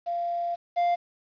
sine / triangle tone pair in turn, 691 / 697.4 Hz, F5 / F5, -19 / -3 cents, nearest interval unison, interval 16 cents, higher second, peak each -26 / -19 dBFS, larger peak second, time 0.06-0.56 / 0.76-0.96 s, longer first, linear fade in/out 20 ms, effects resampled to 11025 Hz + 9-bit

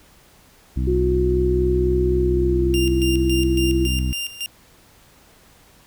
harmonic tone, 63.9 Hz, C2, 40 cents flat, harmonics 1 / 2 / 3 / 4 / 5, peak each -20 / -26 / -30 / -32 / -34 dBFS, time 0.76-4.13 s, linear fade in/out 10 ms
sine tone with pitch glide, 360 to 335.9 Hz, F#4 to E4, -47 to +33 cents, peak -18 dBFS, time 0.87-3.87 s, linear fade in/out 10 ms, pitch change -120 cents, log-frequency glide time 2.14-3.07 s
sawtooth tone with tremolo, 2794 Hz, F7, in tune, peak -21 dBFS, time 2.74-4.46 s, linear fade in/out 0 ms, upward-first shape square, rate 3.6 Hz, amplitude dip 75%
effects pink hiss -52 dBFS RMS until 5.86 s

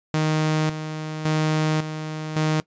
sawtooth tone with tremolo, 155.56 Hz, D#3, in tune, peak -15 dBFS, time 0.14-2.6 s, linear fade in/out 0 ms, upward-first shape square, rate 0.9 Hz, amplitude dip 65%, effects noise-tail reverb RT60 0.1 s tail -20 dB re dry + resampled to 16000 Hz

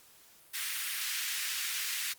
pink high-pass noise, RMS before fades -35 dBFS, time 0.53-2.14 s, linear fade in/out 20 ms, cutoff 1700 Hz, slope 24 dB/octave, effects white hiss -59 dBFS RMS until 2.18 s + Opus 48 kbps

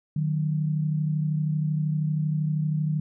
sine tone pair together, 152.22 / 185 Hz, D#3 / F#3, -38 / 0 cents, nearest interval minor third, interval 338 cents, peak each -23 / -31 dBFS, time 0.16-3 s, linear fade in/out 5 ms, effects none

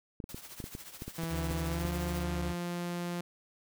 clicks, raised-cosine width 3 ms, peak -27 dBFS, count 11, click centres 0.202 / 0.241 / 0.345 / 0.602 / 0.641 / 0.751 / 1.021 / 1.08 / 1.235 / 1.512 / 1.851 s
white noise with tremolo, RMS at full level -45 dBFS, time 0.29-2.23 s, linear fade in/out 2 ms, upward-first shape triangle, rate 14 Hz, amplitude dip 75%
sawtooth tone with pitch glide, 164.81 to 174.51 Hz, E3 to F3, 0 to -1 cents, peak -30 dBFS, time 1.18-3.21 s, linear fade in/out 5 ms, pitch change +99 cents, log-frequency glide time 1.66-1.91 s
35% pulse tone with vibrato, 73.42 Hz, D2, in tune, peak -33 dBFS, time 1.29-2.55 s, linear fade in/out 50 ms, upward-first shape triangle, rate 4.2 Hz, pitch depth 28 cents each way
effects none

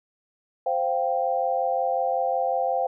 sine chord, C suspended fourth, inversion none, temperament equal, 523.3 / 698.5 / 784 Hz, C5 / F5 / G5, 0 / 0 / 0 cents, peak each -26 dBFS, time 0.66-2.87 s, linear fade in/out 5 ms, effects none

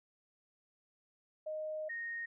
sine tone pair in turn, 620 / 1857.9 Hz, D#5 / A#6, -6 / -6 cents, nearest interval octave + perfect fifth, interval 1900 cents, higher second, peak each -37 / -38 dBFS, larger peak first, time 1.46-1.89 / 1.89-2.26 s, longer first, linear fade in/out 10 ms, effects none

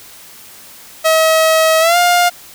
sawtooth tone with pitch glide, 640 to 706 Hz, D#5 to F5, +49 to +19 cents, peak -5 dBFS, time 1.04-2.3 s, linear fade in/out 20 ms, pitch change +170 cents, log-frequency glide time 1.8-1.97 s, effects white hiss -38 dBFS RMS until 2.54 s

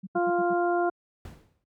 sine tone bursts, 190 Hz, F#3, 46 cents sharp, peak -34 dBFS, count 5, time 0.03-0.538 s, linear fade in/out 10 ms, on 40 ms, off 77 ms
harmonic tone, 349.2 Hz, F4, in tune, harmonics 1 / 2 / 3 / 4, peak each -25 / -26 / -35 / -33 dBFS, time 0.15-0.9 s, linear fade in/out 10 ms
brown noise with exponential decay, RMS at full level -36 dBFS, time 1.25-1.64 s, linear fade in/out 2 ms, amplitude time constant 84 ms
effects high-pass 60 Hz 12 dB/octave

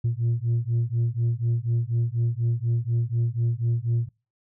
sine beating tone pair, 115.3 / 119.4 Hz, A#2 / A#2, -19 / +42 cents, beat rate 4.1 Hz, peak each -23 dBFS, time 0.04-4.09 s, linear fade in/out 10 ms, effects noise-tail reverb RT60 0.3 s tail -24 dB re dry + tanh soft clip ceiling -18 dBFS

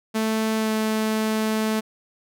sawtooth tone with pitch glide, 220 to 218.1 Hz, A3 to A3, 0 to -15 cents, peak -17 dBFS, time 0.14-1.81 s, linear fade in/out 20 ms, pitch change -15 cents, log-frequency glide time 0.57-0.71 s, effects none

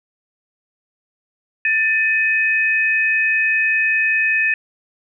sine tone pair together, 1774.9 / 2525 Hz, A6 / D#7, +15 / +25 cents, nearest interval tritone, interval 610 cents, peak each -17 dBFS, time 1.65-4.54 s, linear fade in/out 2 ms, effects none

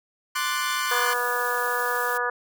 sawtooth chord, D dominant seventh, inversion third, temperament equal, 1046.5 / 1174.7 / 1480 / 1760 Hz, C6 / D6 / F#6 / A6, 0 / 0 / 0 / 0 cents, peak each -25 / -26 / -25 / -30 dBFS, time 0.35-1.14 s, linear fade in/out 10 ms
blue noise, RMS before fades -36 dBFS, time 0.89-2.18 s, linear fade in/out 10 ms
harmonic tone, 243.7 Hz, B3, 23 cents flat, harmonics 2 / 3 / 4 / 5 / 6 / 7, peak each -30 / -35 / -30 / -29 / -30 / -29 dBFS, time 0.91-2.3 s, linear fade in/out 5 ms
effects none

